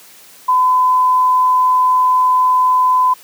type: tone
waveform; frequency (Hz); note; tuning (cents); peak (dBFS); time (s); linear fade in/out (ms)
sine; 1012; B5; +42; -9; 0.48-3.14; 10
effects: white hiss -42 dBFS RMS until 3.23 s + high-pass 150 Hz 12 dB/octave